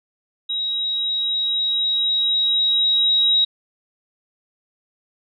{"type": "tone with level ramp", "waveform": "sine", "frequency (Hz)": 3824, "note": "A#7", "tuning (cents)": 43, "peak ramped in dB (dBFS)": [-21, -13], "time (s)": [0.49, 3.45], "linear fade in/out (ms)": 10, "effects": []}